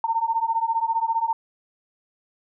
sine beating tone pair, 901 / 916 Hz, A5 / A#5, +41 / -31 cents, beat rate 15 Hz, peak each -24 / -23 dBFS, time 0.04-1.33 s, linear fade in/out 2 ms, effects none

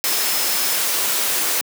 sine tone in noise, 5200 Hz, E8, 24 cents flat, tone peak -28 dBFS, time 0.04-0.76 s, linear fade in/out 0 ms, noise white, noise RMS -20 dBFS, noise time 0.04-1.61 s, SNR -11 dB, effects high-pass 300 Hz 12 dB/octave

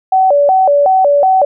sine tone with vibrato, 659.3 Hz, E5, in tune, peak -6 dBFS, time 0.12-1.45 s, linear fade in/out 5 ms, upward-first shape square, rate 2.7 Hz, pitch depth 240 cents each way, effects none

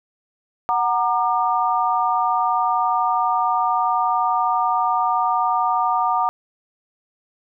sine chord, Gb augmented, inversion none, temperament equal with one note detuned, 740 / 932.3 / 1200.7 Hz, Gb5 / Bb5 / D6, 0 / 0 / +38 cents, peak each -21 dBFS, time 0.69-6.29 s, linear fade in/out 0 ms, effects none

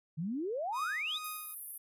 sine exponential sweep, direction up, 147.3 to 3998 Hz, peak -33 dBFS, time 0.17-1.19 s, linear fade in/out 20 ms
sawtooth tone with tremolo, 1244.5 Hz, D#6, in tune, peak -35 dBFS, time 0.72-1.55 s, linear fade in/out 50 ms, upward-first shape triangle, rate 2.3 Hz, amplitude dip 85%
pink high-pass noise, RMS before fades -42 dBFS, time 1.24-1.78 s, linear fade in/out 5 ms, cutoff 9900 Hz, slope 96 dB/octave
effects resampled to 32000 Hz

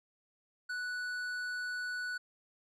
triangle tone with tanh clipping, 1480 Hz, F#6, in tune, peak -37 dBFS, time 0.69-2.18 s, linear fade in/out 10 ms, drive 14 dB, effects none

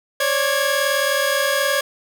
sawtooth tone cluster, 542 / 581 / 1650 Hz, C#5 / D5 / G#6, -39 / -19 / -12 cents, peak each -18 dBFS, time 0.2-1.81 s, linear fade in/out 5 ms, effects none

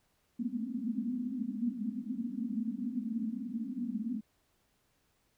pink band-pass noise, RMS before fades -36 dBFS, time 0.39-4.21 s, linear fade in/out 10 ms, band 210 to 260 Hz, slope 96 dB/octave, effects pink hiss -74 dBFS RMS until 5.37 s

